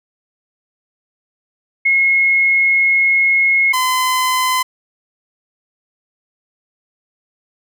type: tone pair in turn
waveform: sine / sawtooth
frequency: 2166 / 1022.2 Hz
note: C#7 / C6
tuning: -41 / -41 cents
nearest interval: octave + minor second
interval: 1300 cents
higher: first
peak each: -10 dBFS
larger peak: neither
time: 1.85-3.73 / 3.73-4.63 s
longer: first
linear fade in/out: 10 ms
effects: none